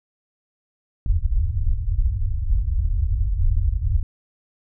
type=low-pass noise; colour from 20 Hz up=pink; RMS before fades=-20 dBFS; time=1.06-4.03 s; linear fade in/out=2 ms; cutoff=100 Hz; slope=48 dB/octave; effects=none